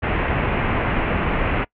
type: low-pass noise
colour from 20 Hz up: pink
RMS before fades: -21 dBFS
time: 0.02-1.65 s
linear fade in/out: 20 ms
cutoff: 2700 Hz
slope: 48 dB/octave
effects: noise-tail reverb RT60 0.1 s tail -23 dB re dry